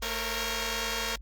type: tone cluster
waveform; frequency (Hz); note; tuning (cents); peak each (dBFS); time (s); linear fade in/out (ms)
5% pulse; 223.3 / 466.3 / 544; A3 / A#4 / C#5; +26 / +1 / -33; -25 / -21 / -24; 0.02-1.16; 5
effects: added 50 Hz sine -41 dBFS peak until 1.21 s + Opus 24 kbps